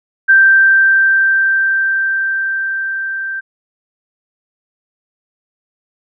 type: tone with level ramp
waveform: sine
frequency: 1568 Hz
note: G6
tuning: in tune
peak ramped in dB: -4 to -19 dBFS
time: 0.28-3.41 s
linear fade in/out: 20 ms
effects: none